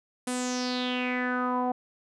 sawtooth tone with low-pass filter sweep, 250 Hz, B3, 21 cents sharp, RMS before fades -29 dBFS, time 0.27-1.72 s, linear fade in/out 5 ms, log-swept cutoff 9600 to 780 Hz, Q 5.4, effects none

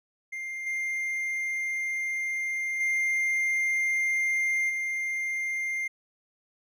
triangle tone with level steps, 2105 Hz, C7, 10 cents sharp, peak -31 / -26 / -22 / -26 dBFS, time 0.32-5.88 s, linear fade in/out 10 ms, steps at 0.66 / 2.8 / 4.69 s, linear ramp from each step 10 ms, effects none

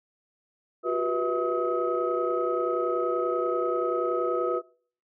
sine tone cluster, 357.2 / 387.6 / 489.2 / 647 / 1271 Hz, F4 / G4 / B4 / E5 / D#6, +39 / -20 / -16 / -32 / +36 cents, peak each -28 / -33 / -28 / -33 / -30 dBFS, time 0.83-4.62 s, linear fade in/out 50 ms, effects noise-tail reverb RT60 0.5 s tail -23 dB re dry + tanh soft clip ceiling -14 dBFS

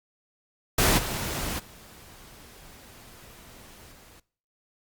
pink noise with level steps, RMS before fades -21 / -31 / -49 / -52 dBFS, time 0.78-4.2 s, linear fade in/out 5 ms, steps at 0.97 / 1.58 / 3.91 s, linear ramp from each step 20 ms, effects noise-tail reverb RT60 0.5 s tail -22 dB re dry + Opus 48 kbps

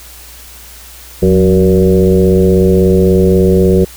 sine tone with frequency modulation, 277.2 Hz, C#4, in tune, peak -5 dBFS, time 1.22-3.85 s, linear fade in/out 10 ms, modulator 96.4 Hz, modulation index 2.2, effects added 60 Hz sine -37 dBFS peak until 3.96 s + white hiss -35 dBFS RMS until 3.96 s

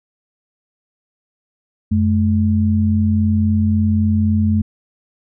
sine tone pair together, 91 / 214.7 Hz, F#2 / A3, -28 / -42 cents, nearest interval octave + minor third, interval 1486 cents, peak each -15 dBFS, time 1.91-4.62 s, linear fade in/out 10 ms, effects none

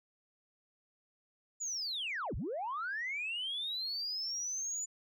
sine linear two-way sweep, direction down then up, 7040 to 30.62 to 7040 Hz, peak -34 dBFS, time 1.6-4.86 s, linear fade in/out 20 ms, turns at 2.35 s, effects tanh soft clip ceiling -31 dBFS

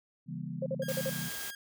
sine chord, C# diminished seventh, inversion none, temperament just, 138.59 / 166.31 / 199.57 / 239.5 Hz, C#3 / E3 / G3 / Bb3, 0 / +16 / +31 / +47 cents, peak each -41 / -39 / -43 / -44 dBFS, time 0.26-1.31 s, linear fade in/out 50 ms
sine tone bursts, 530 Hz, C5, 22 cents sharp, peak -30 dBFS, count 6, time 0.62-1.097 s, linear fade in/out 5 ms, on 42 ms, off 45 ms
sawtooth tone, 1624 Hz, G#6, 39 cents flat, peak -39 dBFS, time 0.82-1.55 s, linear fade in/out 2 ms
white noise, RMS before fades -40 dBFS, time 0.88-1.51 s, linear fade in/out 10 ms
effects none

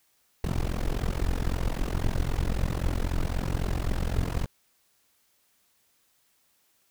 brown noise with amplitude modulation, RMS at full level -23 dBFS, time 0.44-4.46 s, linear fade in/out 2 ms, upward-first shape sine, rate 43.8 Hz, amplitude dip 95%, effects white hiss -68 dBFS RMS until 6.9 s

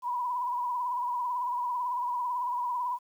sine tone with vibrato, 981 Hz, B5, 12 cents flat, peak -28 dBFS, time 0.02-2.99 s, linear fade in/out 50 ms, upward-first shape triangle, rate 18 Hz, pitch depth 70 cents each way, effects 10-bit

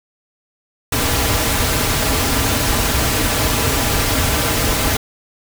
pink noise with comb filter, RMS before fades -17 dBFS, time 0.92-4.97 s, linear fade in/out 5 ms, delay 5.5 ms, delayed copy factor -0.55, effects none

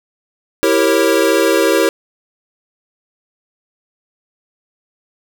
square chord, E diminished seventh, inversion none, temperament equal with one note detuned, 329.6 / 392 / 466.2 / 545.8 Hz, E4 / G4 / Bb4 / Db5, 0 / 0 / 0 / -27 cents, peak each -17 dBFS, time 0.63-1.89 s, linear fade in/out 0 ms, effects none

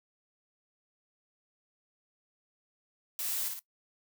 blue noise with echo, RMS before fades -35 dBFS, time 3.19-3.48 s, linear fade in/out 0 ms, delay 56 ms, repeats 2, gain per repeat -4 dB, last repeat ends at 3.592 s, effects noise-tail reverb RT60 0.1 s tail -19 dB re dry

